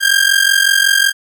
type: ring-modulated tone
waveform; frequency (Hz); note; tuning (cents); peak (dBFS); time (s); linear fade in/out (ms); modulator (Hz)
sawtooth; 1602; G6; +37; -3; 0-1.13; 50; 22.7
effects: none